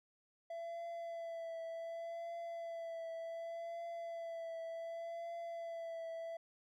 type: tone with vibrato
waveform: triangle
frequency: 669 Hz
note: E5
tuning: 25 cents sharp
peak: -40 dBFS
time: 0.5-6.37 s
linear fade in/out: 5 ms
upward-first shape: triangle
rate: 0.67 Hz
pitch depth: 28 cents each way
effects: none